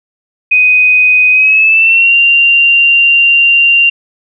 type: tone with pitch glide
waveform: sine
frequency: 2500 to 2774 Hz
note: D#7 to F7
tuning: +8 to -12 cents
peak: -4 dBFS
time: 0.51-3.9 s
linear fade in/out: 10 ms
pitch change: +180 cents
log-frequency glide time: 1.31-2.15 s
effects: none